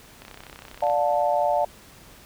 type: click train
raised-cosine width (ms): 0.3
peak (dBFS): -25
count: 23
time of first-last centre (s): 0.22-0.899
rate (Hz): 32.4
type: chord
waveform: sine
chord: D minor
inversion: none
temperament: equal with one note detuned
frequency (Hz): 587.3 / 712.3 / 880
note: D5 / F5 / A5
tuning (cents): 0 / +34 / 0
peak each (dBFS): -23 / -23 / -25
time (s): 0.82-1.65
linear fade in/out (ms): 5
effects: pink hiss -49 dBFS RMS until 2.25 s